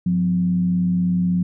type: tone with frequency modulation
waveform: sine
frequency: 178.8 Hz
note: F3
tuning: 41 cents sharp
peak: -16 dBFS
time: 0.06-1.43 s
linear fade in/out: 5 ms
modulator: 76.5 Hz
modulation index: 0.34
effects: none